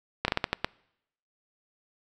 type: slowing click train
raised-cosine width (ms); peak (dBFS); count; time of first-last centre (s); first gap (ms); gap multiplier
0.3; -8; 7; 0.25-0.645; 31; 1.3
effects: noise-tail reverb RT60 0.8 s tail -25 dB re dry